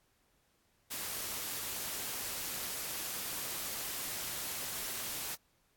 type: noise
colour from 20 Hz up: white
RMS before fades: -39 dBFS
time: 0.9-5.36 s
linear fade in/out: 20 ms
effects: pink hiss -73 dBFS RMS until 5.76 s + AAC 64 kbps